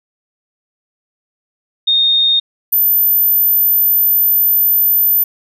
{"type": "tone pair in turn", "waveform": "sine", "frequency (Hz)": [3688, 13924], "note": ["A#7", "A9"], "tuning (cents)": [-19, -19], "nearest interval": "octave + major seventh", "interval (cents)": 2300, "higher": "second", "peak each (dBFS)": -9, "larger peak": "neither", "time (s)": [[1.87, 2.4], [2.72, 5.24]], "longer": "second", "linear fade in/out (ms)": 10, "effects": []}